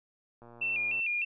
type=click train; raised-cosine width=1 ms; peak=-38 dBFS; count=69; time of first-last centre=0.42-0.996 s; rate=118 Hz
type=tone with vibrato; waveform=sine; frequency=2550 Hz; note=D#7; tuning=42 cents sharp; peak=-28 dBFS; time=0.61-1.25 s; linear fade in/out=10 ms; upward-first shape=square; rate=3.3 Hz; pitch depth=90 cents each way
effects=none